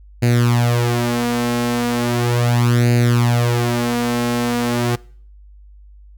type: tone with flanger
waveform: sawtooth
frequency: 120 Hz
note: B2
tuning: 49 cents flat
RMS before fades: -17 dBFS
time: 0.22-4.96 s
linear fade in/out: 10 ms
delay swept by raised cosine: 0.44 to 4.64 ms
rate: 0.37 Hz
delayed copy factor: +0.75
effects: noise-tail reverb RT60 0.5 s tail -23 dB re dry + added 50 Hz sine -40 dBFS peak until 6.17 s